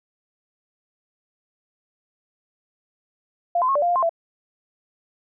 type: tone with pitch steps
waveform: sine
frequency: 695 / 1022 / 1088 / 584 / 698 / 702 / 1054 / 669 Hz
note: F5 / C6 / C#6 / D5 / F5 / F5 / C6 / E5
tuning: -9 / -41 / -33 / -10 / -1 / +9 / +12 / +25 cents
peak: -17 dBFS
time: 3.55-4.094 s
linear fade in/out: 5 ms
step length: 68 ms
effects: none

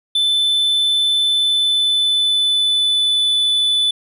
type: tone with pitch glide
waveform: triangle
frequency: 3520 to 3486 Hz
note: A7 to A7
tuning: 0 to -17 cents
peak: -12 dBFS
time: 0.15-3.91 s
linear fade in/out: 5 ms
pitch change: -17 cents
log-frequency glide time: 1.22-3.36 s
effects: resampled to 32000 Hz

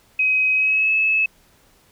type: tone with pitch glide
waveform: sine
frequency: 2530 to 2595 Hz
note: D#7 to E7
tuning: +28 to -28 cents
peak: -15 dBFS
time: 0.19-1.26 s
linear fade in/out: 5 ms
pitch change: +44 cents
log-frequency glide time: 0.53-0.93 s
effects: pink hiss -56 dBFS RMS until 1.91 s

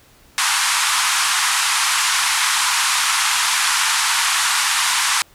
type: band-pass noise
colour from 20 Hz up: pink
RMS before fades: -18 dBFS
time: 0.38-5.22 s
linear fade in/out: 0 ms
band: 910 to 11000 Hz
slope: 48 dB/octave
effects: pink hiss -51 dBFS RMS until 5.34 s

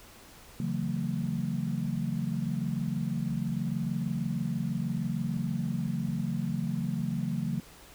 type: chord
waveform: sine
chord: F# minor seventh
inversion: second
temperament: equal with one note detuned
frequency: 138.59 / 164.81 / 185 / 225.7 Hz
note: C#3 / E3 / F#3 / A3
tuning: 0 / 0 / 0 / +44 cents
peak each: -34 dBFS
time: 0.6-7.6 s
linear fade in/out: 2 ms
effects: pink hiss -52 dBFS RMS until 7.94 s

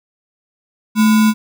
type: tone with sample-and-hold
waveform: sine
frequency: 217.3 Hz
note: A3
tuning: 21 cents flat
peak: -8 dBFS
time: 0.95-1.34 s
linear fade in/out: 50 ms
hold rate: 1225 Hz
effects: none

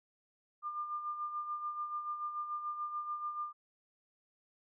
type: tone with tremolo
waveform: sine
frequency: 1200 Hz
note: D6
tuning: 37 cents sharp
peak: -34 dBFS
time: 0.62-3.53 s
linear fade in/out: 50 ms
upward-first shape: sine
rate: 6.9 Hz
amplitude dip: 55%
effects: none

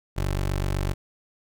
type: tone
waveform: 20% pulse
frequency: 47.86 Hz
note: G1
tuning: 41 cents flat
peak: -19 dBFS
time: 0.16-0.94 s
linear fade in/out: 20 ms
effects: none

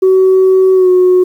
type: tone with pitch glide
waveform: sine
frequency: 376.9 to 365.3 Hz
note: F#4 to F#4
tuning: +32 to -22 cents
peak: -3 dBFS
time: 0.02-1.24 s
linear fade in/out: 10 ms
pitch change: -54 cents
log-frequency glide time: 0.74-0.89 s
effects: tanh soft clip ceiling -2 dBFS + 7-bit

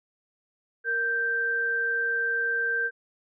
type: tone pair together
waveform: sine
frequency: 466.2 / 1568 Hz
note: A#4 / G6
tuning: 0 / 0 cents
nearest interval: octave + major sixth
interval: 2100 cents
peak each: -34 / -24 dBFS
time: 0.84-2.91 s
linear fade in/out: 50 ms
effects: none

